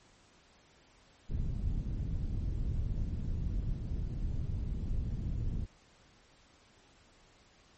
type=low-pass noise; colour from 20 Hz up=pink; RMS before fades=-34 dBFS; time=1.29-5.66 s; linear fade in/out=20 ms; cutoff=130 Hz; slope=12 dB/octave; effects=pink hiss -63 dBFS RMS until 7.77 s + MP3 32 kbps